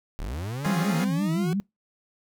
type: linear sweep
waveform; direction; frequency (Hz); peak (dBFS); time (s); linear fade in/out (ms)
40% pulse; up; 31.36 to 376.8; -29; 0.19-1.53; 0
type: chord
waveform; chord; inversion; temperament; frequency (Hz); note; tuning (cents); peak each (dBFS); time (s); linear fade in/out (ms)
10% pulse; Db major seventh; third; equal; 261.6 / 277.2 / 349.2 / 415.3; C4 / Db4 / F4 / Ab4; 0 / 0 / 0 / 0; -27; 0.64-1.05; 10
type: tone with vibrato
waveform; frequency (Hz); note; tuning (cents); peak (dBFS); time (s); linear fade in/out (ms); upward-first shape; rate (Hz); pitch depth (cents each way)
sine; 179.5; F3; +48; -23; 0.66-1.6; 0; sine; 5.7; 210
effects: noise-tail reverb RT60 0.2 s tail -26 dB re dry